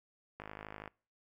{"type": "click train", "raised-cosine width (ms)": 0.5, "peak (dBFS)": -29, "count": 26, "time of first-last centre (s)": [0.4, 0.877], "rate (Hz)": 52.4, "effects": ["noise-tail reverb RT60 0.4 s tail -25 dB re dry"]}